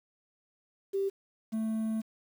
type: tone pair in turn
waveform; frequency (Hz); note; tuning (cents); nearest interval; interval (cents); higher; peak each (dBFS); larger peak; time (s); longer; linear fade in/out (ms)
sine / triangle; 392 / 220.6; G4 / A3; 0 / +5; minor seventh; 995; first; -27; neither; 0.93-1.1 / 1.52-2.02; second; 20
effects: 9-bit